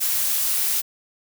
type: noise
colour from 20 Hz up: blue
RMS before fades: -22 dBFS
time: 0-0.82 s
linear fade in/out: 20 ms
effects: none